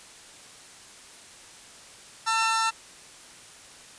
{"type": "tone pair together", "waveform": "sawtooth", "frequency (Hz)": [897, 1344], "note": ["A5", "E6"], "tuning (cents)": [33, 33], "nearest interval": "perfect fifth", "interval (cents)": 700, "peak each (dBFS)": [-22, -21], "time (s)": [2.26, 2.71], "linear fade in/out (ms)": 20, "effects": ["white hiss -48 dBFS RMS until 3.98 s", "resampled to 22050 Hz"]}